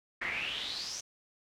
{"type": "noise with band-pass filter sweep", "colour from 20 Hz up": "brown", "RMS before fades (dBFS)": -37, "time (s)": [0.21, 1.01], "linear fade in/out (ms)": 10, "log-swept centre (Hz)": [1900, 6200], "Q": 6.7, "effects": []}